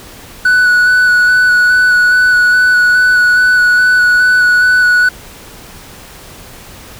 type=tone with vibrato; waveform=triangle; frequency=1480 Hz; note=F#6; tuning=in tune; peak=-4 dBFS; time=0.45-5.09 s; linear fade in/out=5 ms; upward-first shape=square; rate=2.4 Hz; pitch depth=12 cents each way; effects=pink hiss -34 dBFS RMS until 6.99 s